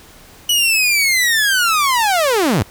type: linear sweep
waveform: sawtooth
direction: down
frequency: 2960 to 76.8 Hz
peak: -9 dBFS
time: 0.49-2.63 s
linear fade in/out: 5 ms
effects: pink hiss -43 dBFS RMS until 2.7 s